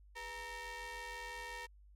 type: ring-modulated tone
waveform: sawtooth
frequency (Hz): 449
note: A4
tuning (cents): +35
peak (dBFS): -37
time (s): 0.15-1.67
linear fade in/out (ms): 20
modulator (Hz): 1390
effects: added 50 Hz sine -58 dBFS peak until 1.95 s + low-pass 12000 Hz 12 dB/octave